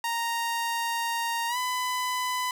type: tone with pitch glide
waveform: sawtooth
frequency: 930 to 1002.5 Hz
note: A#5 to B5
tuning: -4 to +26 cents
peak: -23 dBFS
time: 0.04-2.51 s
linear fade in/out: 2 ms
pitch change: +130 cents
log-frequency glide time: 1.48-1.57 s
effects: none